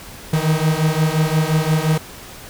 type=beating tone pair; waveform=45% pulse; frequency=154.2 / 159.9 Hz; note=D#3 / D#3; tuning=-15 / +48 cents; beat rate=5.7 Hz; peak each=-18 dBFS; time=0.33-1.98 s; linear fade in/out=5 ms; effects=pink hiss -37 dBFS RMS until 2.49 s